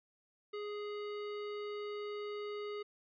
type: tone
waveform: square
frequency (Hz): 415.3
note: G#4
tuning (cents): 0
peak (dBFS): -40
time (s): 0.53-2.83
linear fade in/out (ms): 10
effects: resampled to 11025 Hz